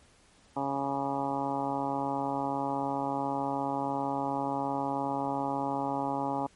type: harmonic tone with a mistuned harmonic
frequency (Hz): 138.59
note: C#3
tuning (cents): 0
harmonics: 1 / 2 / 3 / 4 / 5 / 6 / 7 / 8 / 9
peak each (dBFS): -42 / -34 / -41 / -38 / -38 / -33 / -37 / -44 / -44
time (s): 0.56-6.47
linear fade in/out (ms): 10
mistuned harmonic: 9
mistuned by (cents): -45
effects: pink hiss -61 dBFS RMS until 6.55 s + MP3 48 kbps